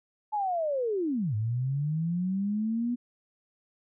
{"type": "linear two-way sweep", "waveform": "sine", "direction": "down then up", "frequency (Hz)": [866, 103.83, 245.9], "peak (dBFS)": -26, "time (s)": [0.32, 2.96], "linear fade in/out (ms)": 20, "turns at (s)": 1.35, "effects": []}